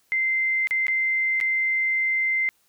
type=tone with dropouts; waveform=sine; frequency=2080 Hz; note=C7; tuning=11 cents flat; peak=-20 dBFS; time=0.12-2.49 s; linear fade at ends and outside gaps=0 ms; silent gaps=0.672-0.709 / 0.868-0.882 / 1.402-1.411 s; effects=white hiss -65 dBFS RMS until 2.68 s